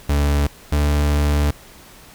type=tone pair in turn; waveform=40% pulse; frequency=72.1 / 73.23 Hz; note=D2 / D2; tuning=-31 / -4 cents; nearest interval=unison; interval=27 cents; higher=second; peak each=-14 / -14 dBFS; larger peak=neither; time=0.09-0.47 / 0.72-1.51 s; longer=second; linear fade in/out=5 ms; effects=pink hiss -44 dBFS RMS until 2.14 s